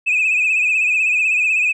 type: tone with vibrato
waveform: sine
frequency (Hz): 2530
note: D#7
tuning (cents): +28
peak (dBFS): -12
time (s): 0.06-1.73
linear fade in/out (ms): 20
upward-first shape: triangle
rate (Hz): 16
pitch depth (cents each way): 88
effects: tanh soft clip ceiling -11 dBFS